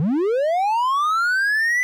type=linear sweep; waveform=triangle; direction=up; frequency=137.7 to 2013 Hz; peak=-15 dBFS; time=0-1.83 s; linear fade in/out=0 ms; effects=none